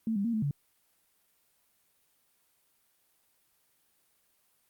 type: tone with pitch steps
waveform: sine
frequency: 223.5 / 199.5 / 232.7 / 217.6 / 142.7 Hz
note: A3 / G3 / A#3 / A3 / D3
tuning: +27 / +31 / -3 / -19 / -49 cents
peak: -27 dBFS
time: 0.07-0.51 s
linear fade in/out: 2 ms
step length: 88 ms
effects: white hiss -71 dBFS RMS until 4.69 s + Opus 32 kbps